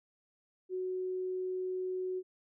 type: tone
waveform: sine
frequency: 370 Hz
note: F#4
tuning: in tune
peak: -33 dBFS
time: 0.69-2.23 s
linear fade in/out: 50 ms
effects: none